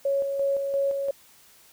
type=tone with tremolo; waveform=sine; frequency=554 Hz; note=C#5; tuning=1 cent flat; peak=-21 dBFS; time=0.05-1.11 s; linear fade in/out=5 ms; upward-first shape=square; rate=2.9 Hz; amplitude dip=40%; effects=white hiss -55 dBFS RMS until 1.72 s